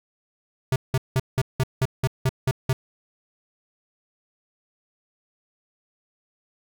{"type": "tone bursts", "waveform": "square", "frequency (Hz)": 130.81, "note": "C3", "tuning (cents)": 0, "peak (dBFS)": -19, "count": 10, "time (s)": [0.72, 2.73], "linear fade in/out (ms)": 2, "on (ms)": 39, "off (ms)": 180, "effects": ["10-bit"]}